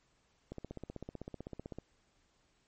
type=click train; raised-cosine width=2 ms; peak=-29 dBFS; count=21; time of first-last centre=0.52-1.786 s; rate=15.8 Hz; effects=pink hiss -73 dBFS RMS until 2.67 s + MP3 32 kbps